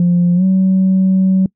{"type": "tone with pitch glide", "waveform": "sine", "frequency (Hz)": [175.3, 188.97], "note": ["F3", "F#3"], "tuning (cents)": [7, 37], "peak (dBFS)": -7, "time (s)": [0, 1.46], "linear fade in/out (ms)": 2, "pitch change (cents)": 130, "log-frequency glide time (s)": [0.35, 0.44], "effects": ["noise-tail reverb RT60 0.1 s tail -25 dB re dry", "tanh soft clip ceiling -6 dBFS"]}